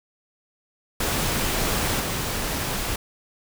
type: noise with level steps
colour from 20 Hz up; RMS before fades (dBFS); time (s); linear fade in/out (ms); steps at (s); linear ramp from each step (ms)
pink; -24 / -27; 1-2.96; 5; 2; 2
effects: none